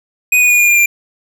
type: tone with pitch steps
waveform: square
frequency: 2489 / 2468 / 2446 / 2425 / 2404 / 2383 Hz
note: D#7 / D#7 / D#7 / D#7 / D7 / D7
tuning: 0 / -15 / -30 / -45 / +40 / +25 cents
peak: -8 dBFS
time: 0.32-0.86 s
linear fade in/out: 5 ms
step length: 90 ms
effects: none